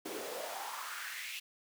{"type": "noise with high-pass filter sweep", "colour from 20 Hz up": "pink", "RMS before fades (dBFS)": -42, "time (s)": [0.05, 1.4], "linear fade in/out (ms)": 10, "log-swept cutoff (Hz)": [320, 2800], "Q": 3.7, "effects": []}